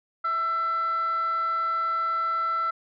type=tone with frequency modulation; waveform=sine; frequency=1336 Hz; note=E6; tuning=23 cents sharp; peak=-22 dBFS; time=0.24-2.71 s; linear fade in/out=10 ms; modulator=684 Hz; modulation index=0.23; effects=tanh soft clip ceiling -20 dBFS